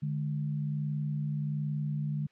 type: tone pair together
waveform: sine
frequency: 148.1 / 209.4 Hz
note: D3 / G#3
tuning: +15 / +15 cents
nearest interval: tritone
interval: 600 cents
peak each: -30 / -38 dBFS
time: 0.02-2.27 s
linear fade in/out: 10 ms
effects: white hiss -68 dBFS RMS until 2.31 s + low-pass 3000 Hz 12 dB/octave